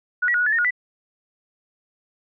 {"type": "tone with pitch steps", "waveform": "sine", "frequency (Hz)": [1465, 1929, 1450, 1465, 1723, 1836, 1443, 1981], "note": ["F#6", "B6", "F#6", "F#6", "A6", "A#6", "F#6", "B6"], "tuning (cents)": [-18, -41, -35, -18, -37, -27, -44, 5], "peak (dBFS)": -17, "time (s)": [0.22, 0.708], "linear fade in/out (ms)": 10, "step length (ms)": 61, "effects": []}